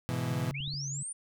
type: chord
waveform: 35% pulse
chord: E major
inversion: first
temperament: equal with one note detuned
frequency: 103.83 / 124.62 / 164.81 Hz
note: G#2 / B2 / E3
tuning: 0 / +16 / 0 cents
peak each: -37 / -31 / -34 dBFS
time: 0.09-0.51 s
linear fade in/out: 0 ms
type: tone with vibrato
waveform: sine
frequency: 140.6 Hz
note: C#3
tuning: 25 cents sharp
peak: -36 dBFS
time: 0.3-1.03 s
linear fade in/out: 5 ms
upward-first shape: sine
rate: 2.9 Hz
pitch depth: 24 cents each way
type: linear sweep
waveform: sine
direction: up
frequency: 2079 to 9397 Hz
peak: -36 dBFS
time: 0.54-1.13 s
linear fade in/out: 10 ms
type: clicks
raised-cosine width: 5 ms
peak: -33 dBFS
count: 3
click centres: 0.605 / 0.677 / 0.739 s
effects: none